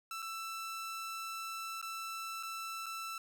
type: tone with dropouts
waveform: sawtooth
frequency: 1328 Hz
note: E6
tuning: 12 cents sharp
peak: -36 dBFS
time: 0.11-3.18 s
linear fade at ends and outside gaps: 2 ms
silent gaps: 0.221-0.225 / 1.815-1.826 / 2.428-2.432 / 2.86-2.864 s
effects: none

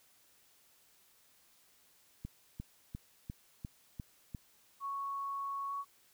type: click train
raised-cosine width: 5 ms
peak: -29 dBFS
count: 7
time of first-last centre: 2.25-4.348 s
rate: 2.86 Hz
type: tone with pitch glide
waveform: sine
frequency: 1108.7 to 1118.3 Hz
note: C#6 to C#6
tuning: 0 to +15 cents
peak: -36 dBFS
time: 4.8-5.85 s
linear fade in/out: 50 ms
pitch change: +15 cents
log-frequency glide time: 5.68-5.73 s
effects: white hiss -67 dBFS RMS until 6.13 s

